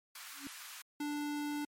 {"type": "high-pass noise", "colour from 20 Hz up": "pink", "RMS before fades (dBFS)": -49, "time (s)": [0.15, 0.82], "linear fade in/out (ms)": 5, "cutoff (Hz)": 1100, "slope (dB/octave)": 24}
{"type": "tone with exponential growth", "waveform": "sine", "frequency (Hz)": 280, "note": "C#4", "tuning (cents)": 18, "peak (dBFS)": -38, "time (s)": [0.32, 0.47], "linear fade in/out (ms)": 0, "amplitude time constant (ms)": 31}
{"type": "tone", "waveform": "square", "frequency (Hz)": 293.7, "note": "D4", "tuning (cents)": 0, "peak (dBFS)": -36, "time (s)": [1, 1.65], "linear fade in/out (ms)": 5}
{"effects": ["MP3 64 kbps"]}